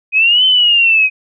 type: linear two-way sweep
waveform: sine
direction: up then down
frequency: 2489 to 3078 to 2504 Hz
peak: -7 dBFS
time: 0.12-1.1 s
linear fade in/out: 50 ms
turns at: 0.45 s
effects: none